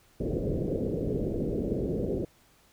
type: low-pass noise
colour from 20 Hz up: white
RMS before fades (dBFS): -30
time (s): 0.2-2.25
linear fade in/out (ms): 2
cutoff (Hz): 520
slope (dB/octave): 48
effects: pink hiss -62 dBFS RMS until 2.72 s